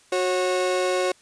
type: tone pair together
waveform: 35% pulse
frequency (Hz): 367 / 546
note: F#4 / C#5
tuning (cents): -14 / -26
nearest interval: perfect fifth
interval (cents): 688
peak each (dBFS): -22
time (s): 0.12-1.12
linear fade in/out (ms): 5
effects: white hiss -56 dBFS RMS until 1.21 s + resampled to 22050 Hz